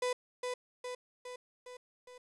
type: tone with echo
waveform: 35% pulse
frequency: 498.1 Hz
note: B4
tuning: 15 cents sharp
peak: -29 dBFS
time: 0.02-0.13 s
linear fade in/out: 5 ms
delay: 410 ms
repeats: 5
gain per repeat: -4 dB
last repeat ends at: 2.18 s
effects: resampled to 24000 Hz + 11-bit